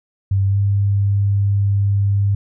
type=tone with pitch glide; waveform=sine; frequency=97.7 to 100.16 Hz; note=G2 to G2; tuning=-5 to +38 cents; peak=-13 dBFS; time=0.31-2.35 s; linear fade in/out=5 ms; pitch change=+43 cents; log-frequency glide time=0.47-0.58 s; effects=none